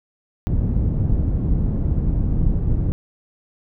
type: low-pass noise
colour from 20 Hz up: pink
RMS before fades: -19 dBFS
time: 0.47-2.92 s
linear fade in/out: 0 ms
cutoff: 180 Hz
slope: 12 dB/octave
effects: none